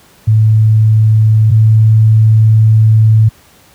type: tone pair in turn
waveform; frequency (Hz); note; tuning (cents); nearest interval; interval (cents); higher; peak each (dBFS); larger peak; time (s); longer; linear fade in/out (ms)
sine; 109.2 / 109.81; A2 / A2; -13 / -3; unison; 10; second; -4 / -3; second; 0.27-1.51 / 1.51-3.29; second; 10
effects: pink hiss -44 dBFS RMS until 3.74 s + high-pass 60 Hz 12 dB/octave